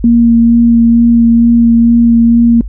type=tone with vibrato; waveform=sine; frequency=233.1 Hz; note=A#3; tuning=in tune; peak=-3 dBFS; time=0.04-2.61 s; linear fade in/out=2 ms; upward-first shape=sine; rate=2.2 Hz; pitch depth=13 cents each way; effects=noise-tail reverb RT60 0.1 s tail -25 dB re dry + added 50 Hz sine -18 dBFS peak until 2.68 s